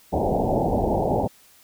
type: low-pass noise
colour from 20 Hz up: white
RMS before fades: -22 dBFS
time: 0.12-1.28 s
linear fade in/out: 20 ms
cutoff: 860 Hz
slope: 96 dB/octave
effects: white hiss -54 dBFS RMS until 1.63 s